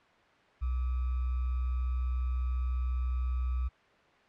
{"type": "tone with sample-and-hold", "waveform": "sine", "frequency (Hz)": 62.8, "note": "B1", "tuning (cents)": 30, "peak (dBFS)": -28, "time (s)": [0.61, 3.69], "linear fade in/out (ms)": 20, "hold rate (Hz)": 1225, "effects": ["white hiss -61 dBFS RMS until 4.28 s", "low-pass 2000 Hz 12 dB/octave"]}